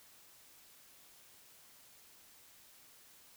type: silence
effects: white hiss -61 dBFS RMS until 3.36 s